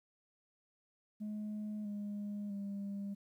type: tone with pitch steps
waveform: sine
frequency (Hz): 211.3 / 205.5 / 199.9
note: G#3 / G#3 / G3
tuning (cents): +30 / -18 / +34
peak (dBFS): -36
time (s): 1.2-3.15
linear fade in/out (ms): 20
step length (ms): 650
effects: tanh soft clip ceiling -37 dBFS + 12-bit